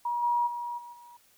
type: tone with level steps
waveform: sine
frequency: 957 Hz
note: A#5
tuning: 45 cents sharp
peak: -27 / -23 / -32 / -42 / -48 dBFS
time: 0.05-1.17 s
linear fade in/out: 5 ms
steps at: 0.22 / 0.46 / 0.77 / 0.92 s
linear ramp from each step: 20 ms
effects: white hiss -63 dBFS RMS until 1.37 s